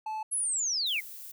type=tone; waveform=triangle; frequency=869 Hz; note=A5; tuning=22 cents flat; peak=-30 dBFS; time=0.06-0.23 s; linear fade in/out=5 ms
type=linear sweep; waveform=sine; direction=down; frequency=10920 to 1990 Hz; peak=-27 dBFS; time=0.31-1.01 s; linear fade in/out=20 ms
type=noise; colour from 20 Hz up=violet; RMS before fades=-44 dBFS; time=0.86-1.32 s; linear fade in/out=10 ms
effects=none